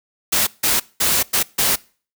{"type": "noise bursts at uneven times", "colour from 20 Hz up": "white", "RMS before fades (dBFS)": -17, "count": 5, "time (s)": [[0.32, 0.47], [0.63, 0.8], [1, 1.23], [1.33, 1.43], [1.58, 1.76]], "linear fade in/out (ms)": 10, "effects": ["noise-tail reverb RT60 0.4 s tail -23 dB re dry"]}